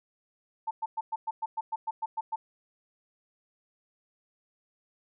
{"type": "tone bursts", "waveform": "sine", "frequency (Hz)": 891, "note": "A5", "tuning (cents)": 22, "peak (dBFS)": -28, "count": 12, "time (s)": [0.67, 2.36], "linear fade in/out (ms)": 10, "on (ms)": 40, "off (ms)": 110, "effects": []}